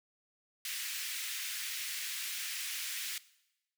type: high-pass noise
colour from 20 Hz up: pink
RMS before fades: -39 dBFS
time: 0.65-3.18 s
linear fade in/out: 2 ms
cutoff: 1900 Hz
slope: 24 dB/octave
effects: noise-tail reverb RT60 0.9 s tail -19 dB re dry